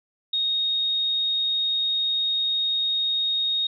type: tone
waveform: sine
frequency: 3729 Hz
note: A#7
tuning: in tune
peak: -21 dBFS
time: 0.33-3.67 s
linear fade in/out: 5 ms
effects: none